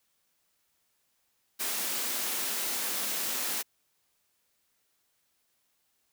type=high-pass noise; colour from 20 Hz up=white; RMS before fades=-32 dBFS; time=1.59-3.63 s; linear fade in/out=20 ms; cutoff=180 Hz; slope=96 dB/octave; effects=white hiss -74 dBFS RMS until 6.12 s